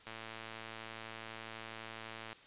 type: click train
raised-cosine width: 0.3 ms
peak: -29 dBFS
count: 254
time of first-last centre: 0.07-2.329 s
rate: 112 Hz
effects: white hiss -58 dBFS RMS until 2.46 s + resampled to 8000 Hz